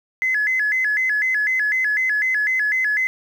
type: tone with vibrato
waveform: sine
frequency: 1864.7 Hz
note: A#6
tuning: in tune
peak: -16 dBFS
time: 0.22-3.07 s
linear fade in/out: 0 ms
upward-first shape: square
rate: 4 Hz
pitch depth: 160 cents each way
effects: tanh soft clip ceiling -12 dBFS + 8-bit